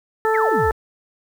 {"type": "harmonic tone", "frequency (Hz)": 440, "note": "A4", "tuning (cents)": 0, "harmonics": [1, 2, 3, 4], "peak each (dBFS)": [-18, -21, -24, -26], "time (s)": [0.25, 0.71], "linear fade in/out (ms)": 0}
{"type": "exponential sweep", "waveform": "sine", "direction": "down", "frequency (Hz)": [2390, 47.78], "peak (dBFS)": -23, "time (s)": [0.34, 0.72], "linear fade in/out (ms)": 10}
{"effects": ["7-bit"]}